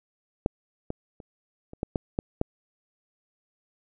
clicks, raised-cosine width 2 ms, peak -9 / -17 / -30 / -28 / -14 / -12 / -12 / -10 dBFS, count 8, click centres 0.461 / 0.904 / 1.202 / 1.734 / 1.831 / 1.958 / 2.189 / 2.414 s, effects none

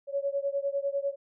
sine beating tone pair, 554.4 / 564.4 Hz, C#5 / C#5, 0 / +31 cents, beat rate 10 Hz, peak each -30 / -31 dBFS, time 0.07-1.16 s, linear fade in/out 50 ms, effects none

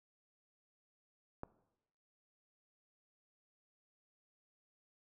click, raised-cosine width 1 ms, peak -28 dBFS, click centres 1.434 s, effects noise-tail reverb RT60 0.9 s tail -18 dB re dry

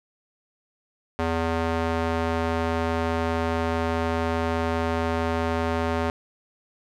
square tone with band-pass filter, 82.41 Hz, E2, in tune, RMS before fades -25 dBFS, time 1.19-6.1 s, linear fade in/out 0 ms, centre 790 Hz, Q 0.59, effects none

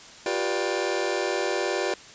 sawtooth chord, G dominant seventh, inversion third, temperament just, 352.8 / 392 / 490 / 588 Hz, F4 / G4 / B4 / D5, +18 / 0 / -14 / +2 cents, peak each -26 / -25 / -27 / -26 dBFS, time 0.26-1.94 s, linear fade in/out 2 ms, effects white hiss -46 dBFS RMS until 2.14 s + resampled to 16000 Hz

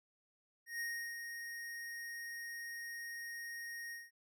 square tone with ADSR envelope, 1864.7 Hz, A#6, in tune, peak -38 dBFS, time 0.66-4.11 s, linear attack 140 ms, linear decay 350 ms, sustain -6 dB, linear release 190 ms, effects none

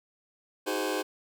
sawtooth chord, Ab dominant seventh, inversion second, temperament just, 311.5 / 373.8 / 415.3 / 519.1 Hz, Eb4 / Gb4 / Ab4 / C5, +2 / +18 / 0 / -14 cents, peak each -30 dBFS, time 0.66-1.03 s, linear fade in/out 20 ms, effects none

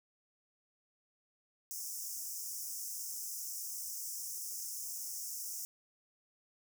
pink high-pass noise, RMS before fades -42 dBFS, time 1.71-5.65 s, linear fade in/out 0 ms, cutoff 5300 Hz, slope 96 dB/octave, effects none

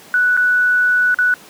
sine tone with dropouts, 1480 Hz, F#6, in tune, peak -11 dBFS, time 0.14-1.34 s, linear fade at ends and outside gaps 1 ms, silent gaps 0.367-0.374 / 1.144-1.187 s, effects pink hiss -41 dBFS RMS until 1.49 s + high-pass 200 Hz 12 dB/octave

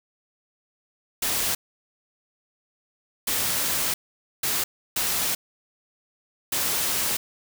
white noise bursts at uneven times, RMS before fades -25 dBFS, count 5, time 1.22-1.55 / 3.27-3.94 / 4.43-4.64 / 4.96-5.35 / 6.52-7.17 s, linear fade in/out 5 ms, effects none

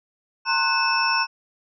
sine tone cluster, 918 / 1062 / 1483 / 2610 / 5420 Hz, A#5 / C6 / F#6 / E7 / E8, -27 / +25 / +4 / -18 / +47 cents, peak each -25 dBFS, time 0.45-1.27 s, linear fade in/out 50 ms, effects none

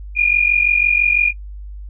sine tone pair together, 2410 / 2456 Hz, D7 / D#7, +44 / -23 cents, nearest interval unison, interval 33 cents, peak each -14 dBFS, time 0.15-1.33 s, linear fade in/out 50 ms, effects noise-tail reverb RT60 0.1 s tail -22 dB re dry + added 50 Hz sine -29 dBFS peak until 1.89 s

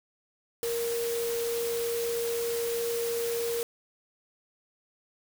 sine tone in noise, 467.4 Hz, A#4, 5 cents sharp, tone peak -28 dBFS, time 0.63-3.63 s, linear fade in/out 0 ms, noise white, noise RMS -37 dBFS, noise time 0.63-3.63 s, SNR +6 dB, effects none

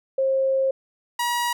sine / sawtooth tone pair in turn, 534 / 959.2 Hz, C5 / A#5, +35 / +49 cents, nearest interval minor seventh, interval 1014 cents, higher second, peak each -18 dBFS, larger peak neither, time 0.18-0.71 / 1.19-1.53 s, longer first, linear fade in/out 5 ms, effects none

